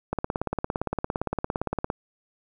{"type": "click train", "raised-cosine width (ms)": 1, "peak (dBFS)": -12, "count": 32, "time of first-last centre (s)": [0.13, 1.901], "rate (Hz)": 17.5, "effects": ["9-bit"]}